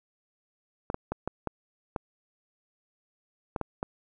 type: clicks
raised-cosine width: 1 ms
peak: -16 dBFS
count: 9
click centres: 0.901 / 0.944 / 1.12 / 1.276 / 1.473 / 1.962 / 3.562 / 3.613 / 3.829 s
effects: none